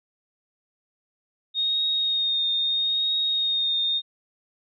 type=tone with vibrato; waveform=sine; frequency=3708 Hz; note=A#7; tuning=10 cents flat; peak=-21 dBFS; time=1.54-4.02 s; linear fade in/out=50 ms; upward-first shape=triangle; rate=0.77 Hz; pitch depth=25 cents each way; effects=none